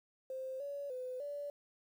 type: tone with pitch steps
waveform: sine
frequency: 523 / 567 / 507 / 577 Hz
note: C5 / C#5 / B4 / D5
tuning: -1 / +39 / +45 / -31 cents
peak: -39 dBFS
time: 0.3-1.5 s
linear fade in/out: 2 ms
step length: 300 ms
effects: 11-bit